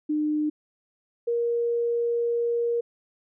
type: tone pair in turn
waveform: sine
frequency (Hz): 302.5 / 471.1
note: D#4 / A#4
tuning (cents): -49 / +18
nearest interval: minor sixth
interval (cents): 767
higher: second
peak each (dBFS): -22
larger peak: neither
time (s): 0.09-0.5 / 1.27-2.81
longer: second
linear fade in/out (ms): 10
effects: none